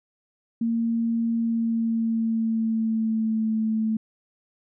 sine tone with pitch glide, 230 to 219.9 Hz, A#3 to A3, -23 to -1 cents, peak -21 dBFS, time 0.61-3.97 s, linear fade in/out 5 ms, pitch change -78 cents, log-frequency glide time 1.36-3.52 s, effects none

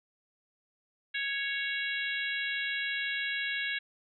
harmonic tone, 554 Hz, C#5, 1 cent flat, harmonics 3 / 4 / 5 / 6 / 7, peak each -34 / -36 / -38 / -40 / -41 dBFS, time 1.14-3.79 s, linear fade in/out 10 ms, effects none

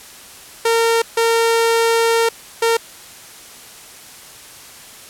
sawtooth tone bursts at uneven times, 458.7 Hz, A#4, 28 cents flat, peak -9 dBFS, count 3, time 0.65-1.02 / 1.17-2.29 / 2.62-2.77 s, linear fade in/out 5 ms, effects white hiss -39 dBFS RMS until 5.09 s + low-pass 12000 Hz 12 dB/octave

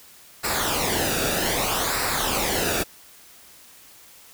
pink noise with flanger, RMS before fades -24 dBFS, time 0.43-2.84 s, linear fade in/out 20 ms, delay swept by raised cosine 0.31 to 0.97 ms, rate 0.63 Hz, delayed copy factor -0.65, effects white hiss -49 dBFS RMS until 4.33 s

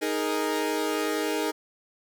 sawtooth chord, D# suspended fourth, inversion none, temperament equal, 311.1 / 415.3 / 466.2 Hz, D#4 / G#4 / A#4, 0 / 0 / 0 cents, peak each -25 / -26 / -27 dBFS, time 0.01-1.52 s, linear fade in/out 20 ms, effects none

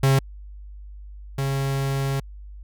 45% pulse tone pair in turn, 135.3 / 136.71 Hz, C#3 / C#3, -42 / -24 cents, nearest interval unison, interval 18 cents, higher second, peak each -15 / -22 dBFS, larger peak first, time 0.03-0.19 / 1.38-2.2 s, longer second, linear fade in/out 5 ms, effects added 50 Hz sine -37 dBFS peak until 2.63 s

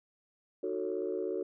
sine chord, D# half-diminished seventh, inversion none, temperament equal with one note detuned, 311.1 / 370 / 446.9 / 554.4 Hz, D#4 / F#4 / A4 / C#5, 0 / 0 / +27 / 0 cents, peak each -40 / -34 / -36 / -40 dBFS, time 0.63-1.43 s, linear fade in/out 5 ms, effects tanh soft clip ceiling -23 dBFS

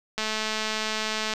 click train, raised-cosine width 0.2 ms, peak -11 dBFS, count 252, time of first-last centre 0.18-1.337 s, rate 217 Hz, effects none

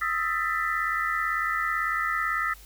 sine tone cluster, 1259 / 1337 / 1775 / 1981 Hz, D#6 / E6 / A6 / B6, +20 / +24 / +15 / +5 cents, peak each -30 dBFS, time 0.01-2.54 s, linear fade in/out 10 ms, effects added 50 Hz sine -48 dBFS peak until 2.65 s + white hiss -52 dBFS RMS until 2.65 s

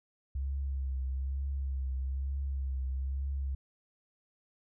sine tone with vibrato, 67.1 Hz, C2, 44 cents sharp, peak -31 dBFS, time 0.35-3.55 s, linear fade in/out 5 ms, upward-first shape triangle, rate 1.1 Hz, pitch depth 52 cents each way, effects none

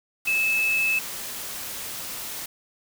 sine tone in noise, 2608 Hz, E7, 19 cents flat, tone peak -20 dBFS, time 0.27-0.99 s, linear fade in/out 5 ms, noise white, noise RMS -34 dBFS, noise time 0.25-2.46 s, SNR +11 dB, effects none

